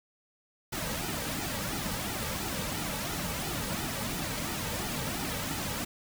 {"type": "noise with flanger", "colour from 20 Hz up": "pink", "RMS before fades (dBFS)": -34, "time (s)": [0.72, 5.85], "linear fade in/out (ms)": 10, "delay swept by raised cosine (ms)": [1.8, 2.9], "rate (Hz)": 2.9, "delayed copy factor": -0.65, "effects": []}